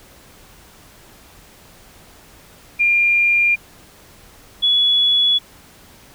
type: tone pair in turn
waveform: sine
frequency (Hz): 2400 / 3394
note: D7 / G#7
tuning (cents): +37 / +37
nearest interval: tritone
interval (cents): 600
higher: second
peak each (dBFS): -12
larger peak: neither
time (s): 2.79-3.56 / 4.62-5.39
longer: neither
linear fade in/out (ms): 20
effects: pink hiss -46 dBFS RMS until 6.14 s